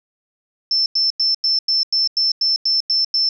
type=tone bursts; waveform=sine; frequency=5320 Hz; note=E8; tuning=15 cents sharp; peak=-14 dBFS; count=11; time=0.71-3.29 s; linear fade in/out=2 ms; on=150 ms; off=93 ms; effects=none